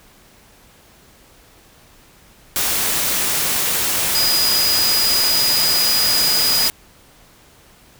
sine tone in noise, 4935 Hz, D#8, 15 cents flat, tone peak -16 dBFS, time 4.15-6.68 s, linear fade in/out 0 ms, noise white, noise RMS -19 dBFS, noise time 2.56-6.7 s, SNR 0 dB, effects pink hiss -49 dBFS RMS until 7.99 s

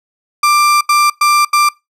35% pulse tone bursts at uneven times, 1183 Hz, D6, 12 cents sharp, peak -6 dBFS, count 4, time 0.43-0.81 / 0.89-1.1 / 1.21-1.45 / 1.53-1.69 s, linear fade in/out 5 ms, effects noise-tail reverb RT60 0.2 s tail -22 dB re dry + low-pass 12000 Hz 12 dB/octave

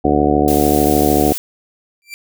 harmonic tone, 73.42 Hz, D2, in tune, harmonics 1 / 2 / 3 / 4 / 5 / 6 / 7 / 8 / 9 / 10, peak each -22 / -24 / -21 / -16 / -19 / -19 / -23 / -25 / -27 / -18 dBFS, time 0.04-1.33 s, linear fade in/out 10 ms
blue noise, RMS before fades -24 dBFS, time 0.48-1.38 s, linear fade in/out 0 ms
sawtooth tone with exponential growth, 2349 Hz, D7, in tune, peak -21 dBFS, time 2.02-2.14 s, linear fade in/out 0 ms, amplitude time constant 25 ms
effects none

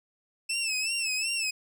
20% pulse tone with vibrato, 2637 Hz, E7, in tune, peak -22 dBFS, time 0.49-1.51 s, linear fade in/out 10 ms, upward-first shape sine, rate 2.7 Hz, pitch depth 86 cents each way, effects none

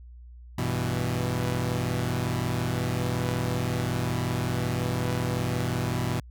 sawtooth chord, E minor, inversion first, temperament equal, 98 / 123.47 / 164.81 Hz, G2 / B2 / E3, 0 / 0 / 0 cents, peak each -28 / -24 / -28 dBFS, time 0.58-6.2 s, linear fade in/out 5 ms, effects added 60 Hz sine -43 dBFS peak until 6.3 s

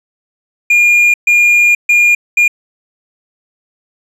triangle tone bursts at uneven times, 2419 Hz, D#7, 49 cents flat, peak -4 dBFS, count 4, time 0.7-1.14 / 1.27-1.75 / 1.89-2.15 / 2.37-2.48 s, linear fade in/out 5 ms, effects resampled to 32000 Hz

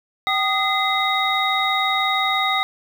sine tone cluster, 770 / 1235 / 2055 / 3769 Hz, G5 / D#6 / C7 / A#7, -31 / -13 / -32 / +18 cents, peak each -23 dBFS, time 0.27-2.63 s, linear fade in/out 0 ms, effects 7-bit

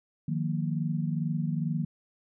sine chord, Eb suspended second, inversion none, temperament equal with one note detuned, 155.56 / 177.87 / 233.1 Hz, Eb3 / F3 / Bb3, 0 / +32 / 0 cents, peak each -29 / -32 / -34 dBFS, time 0.28-1.85 s, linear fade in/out 5 ms, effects none

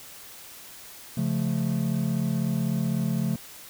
triangle chord, Db augmented, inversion none, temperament equal with one note detuned, 138.59 / 174.61 / 218.5 Hz, Db3 / F3 / A3, 0 / 0 / -12 cents, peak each -26 dBFS, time 1.17-3.36 s, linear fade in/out 5 ms, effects white hiss -45 dBFS RMS until 3.69 s

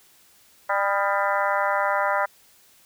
harmonic tone with a mistuned harmonic, 199 Hz, G3, 26 cents sharp, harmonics 3 / 4 / 5 / 6 / 7 / 8 / 9 / 10, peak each -26 / -27 / -26 / -30 / -28 / -33 / -32 / -33 dBFS, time 0.69-2.26 s, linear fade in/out 10 ms, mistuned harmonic 6, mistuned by +58 cents, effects white hiss -56 dBFS RMS until 2.85 s

